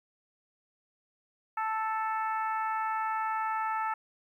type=harmonic tone; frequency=440 Hz; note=A4; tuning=in tune; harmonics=2 / 3 / 4 / 5 / 6; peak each=-31 / -33 / -40 / -45 / -50 dBFS; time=1.57-3.94 s; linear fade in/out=5 ms; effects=11-bit